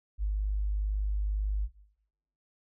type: tone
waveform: sine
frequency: 51 Hz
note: G#1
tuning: 31 cents flat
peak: -26 dBFS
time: 0.18-1.69 s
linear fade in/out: 50 ms
effects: noise-tail reverb RT60 0.8 s tail -19 dB re dry